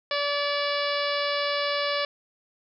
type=harmonic tone; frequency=576 Hz; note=D5; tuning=34 cents flat; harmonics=1 / 2 / 3 / 4 / 5 / 6 / 7 / 8 / 9; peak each=-28 / -31 / -33 / -34 / -35 / -36 / -36 / -37 / -38 dBFS; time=0.11-2.05 s; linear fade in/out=2 ms; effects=none